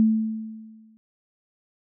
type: tone with exponential decay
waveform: sine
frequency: 220 Hz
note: A3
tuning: in tune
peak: -13 dBFS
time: 0-0.97 s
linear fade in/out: 0 ms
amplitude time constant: 210 ms
effects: none